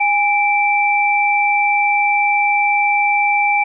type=tone pair together; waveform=sine; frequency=822 / 2336 Hz; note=G#5 / D7; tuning=-18 / -10 cents; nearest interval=octave + tritone; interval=1808 cents; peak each=-15 dBFS; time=0-3.64 s; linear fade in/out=10 ms; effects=none